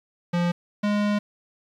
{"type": "tone pair in turn", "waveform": "square", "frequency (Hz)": [174, 206.9], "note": ["F3", "G#3"], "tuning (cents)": [-6, -6], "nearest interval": "minor third", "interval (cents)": 300, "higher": "second", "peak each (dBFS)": -21, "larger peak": "neither", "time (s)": [[0.33, 0.52], [0.83, 1.19]], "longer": "second", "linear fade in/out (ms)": 10, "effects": ["low-pass 4000 Hz 12 dB/octave", "9-bit"]}